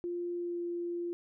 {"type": "tone with pitch glide", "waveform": "sine", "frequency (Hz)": [349.2, 346.2], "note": ["F4", "F4"], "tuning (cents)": [0, -15], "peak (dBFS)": -33, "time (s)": [0.04, 1.13], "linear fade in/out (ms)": 0, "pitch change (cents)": -15, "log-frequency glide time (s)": [0.35, 0.61], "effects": []}